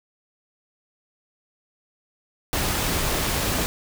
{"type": "noise", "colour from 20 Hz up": "pink", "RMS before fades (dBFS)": -24, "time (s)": [2.53, 3.66], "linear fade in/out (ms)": 0, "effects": []}